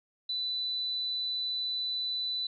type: tone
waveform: sine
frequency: 3987 Hz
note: B7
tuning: 16 cents sharp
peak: -30 dBFS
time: 0.29-2.47 s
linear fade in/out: 5 ms
effects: none